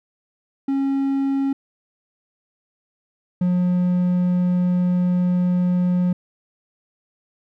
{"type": "tone pair in turn", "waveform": "triangle", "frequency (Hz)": [273.3, 179.25], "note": ["C#4", "F3"], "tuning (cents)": [-24, 45], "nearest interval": "perfect fifth", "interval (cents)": 731, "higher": "first", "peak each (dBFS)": [-16, -14], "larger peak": "second", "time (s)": [[0.68, 1.53], [3.41, 6.13]], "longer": "second", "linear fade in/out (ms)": 5, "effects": []}